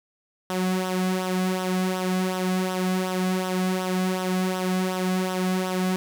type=tone with flanger; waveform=sawtooth; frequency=185 Hz; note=F#3; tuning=in tune; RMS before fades=-25 dBFS; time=0.5-5.96 s; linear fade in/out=0 ms; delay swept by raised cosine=0.43 to 2.23 ms; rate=2.7 Hz; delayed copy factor=-0.6; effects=none